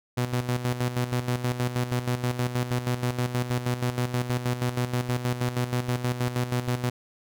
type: tone with tremolo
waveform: sawtooth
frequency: 123.47 Hz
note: B2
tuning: in tune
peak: -19 dBFS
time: 0.17-6.9 s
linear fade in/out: 10 ms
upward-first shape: square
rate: 6.3 Hz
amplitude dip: 65%
effects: none